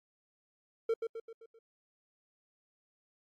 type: tone with echo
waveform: triangle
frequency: 453.7 Hz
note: A#4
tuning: 47 cents flat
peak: -25 dBFS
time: 0.89-0.94 s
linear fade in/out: 5 ms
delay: 130 ms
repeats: 5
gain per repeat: -6 dB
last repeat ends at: 1.59 s
effects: AAC 64 kbps